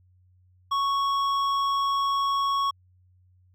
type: tone with hard clipping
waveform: sine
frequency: 1108.7 Hz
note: C#6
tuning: in tune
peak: -24 dBFS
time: 0.71-2.71 s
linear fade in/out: 10 ms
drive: 9 dB
effects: added 91 Hz sine -57 dBFS peak until 3.54 s